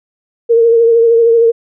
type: tone with vibrato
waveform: sine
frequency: 461.8 Hz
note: A#4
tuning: 16 cents flat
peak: -5 dBFS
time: 0.49-1.52 s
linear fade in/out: 20 ms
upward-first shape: triangle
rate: 13 Hz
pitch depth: 38 cents each way
effects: none